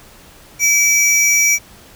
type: tone pair together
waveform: square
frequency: 2300 / 5796 Hz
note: D7 / F#8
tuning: -37 / -37 cents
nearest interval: octave + major third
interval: 1600 cents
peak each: -14 dBFS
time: 0.59-1.59 s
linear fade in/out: 50 ms
effects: pink hiss -43 dBFS RMS until 1.95 s